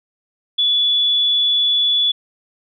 sine tone, 3432 Hz, A7, 44 cents flat, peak -13 dBFS, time 0.58-2.12 s, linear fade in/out 10 ms, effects none

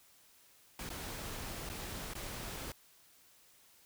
pink noise with dropouts, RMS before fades -43 dBFS, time 0.79-2.72 s, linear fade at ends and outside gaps 2 ms, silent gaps 0.892-0.901 / 1.692-1.698 / 2.136-2.152 s, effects white hiss -64 dBFS RMS until 3.85 s

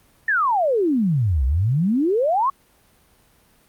sine exponential two-way sweep, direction down then up, 1845 to 61.1 to 1137 Hz, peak -16 dBFS, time 0.28-2.5 s, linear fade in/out 5 ms, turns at 1.45 s, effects pink hiss -57 dBFS RMS until 3.68 s + Opus 32 kbps

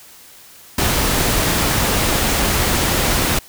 pink noise, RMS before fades -17 dBFS, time 0.78-3.39 s, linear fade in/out 5 ms, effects white hiss -43 dBFS RMS until 3.48 s

